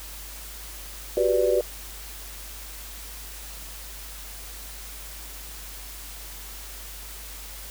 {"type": "chord", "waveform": "sine", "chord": "G major seventh", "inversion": "third", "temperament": "equal", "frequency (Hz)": [370, 392, 493.9, 587.3], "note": ["F#4", "G4", "B4", "D5"], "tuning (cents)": [0, 0, 0, 0], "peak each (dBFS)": [-25, -26, -23, -24], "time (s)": [1.17, 1.61], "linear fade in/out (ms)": 2, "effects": ["added 50 Hz sine -41 dBFS peak until 7.7 s", "white hiss -41 dBFS RMS until 7.7 s"]}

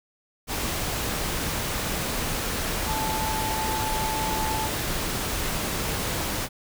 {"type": "tone in noise", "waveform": "sine", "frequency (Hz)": 874, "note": "A5", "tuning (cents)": -12, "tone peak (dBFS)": -28, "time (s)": [2.85, 4.7], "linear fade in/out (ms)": 50, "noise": "pink", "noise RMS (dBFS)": -28, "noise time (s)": [0.47, 6.49], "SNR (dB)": -3, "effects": []}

